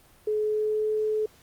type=tone with pitch glide; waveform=sine; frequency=426.3 to 430.3 Hz; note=G#4 to A4; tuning=+45 to -39 cents; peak=-23 dBFS; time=0.27-1.26 s; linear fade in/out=5 ms; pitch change=+16 cents; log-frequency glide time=0.43-0.91 s; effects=pink hiss -57 dBFS RMS until 1.42 s + Opus 32 kbps